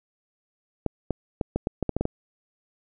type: clicks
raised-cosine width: 2 ms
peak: -11 dBFS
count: 10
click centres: 0.863 / 1.107 / 1.412 / 1.56 / 1.671 / 1.827 / 1.893 / 1.966 / 2.01 / 2.054 s
effects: none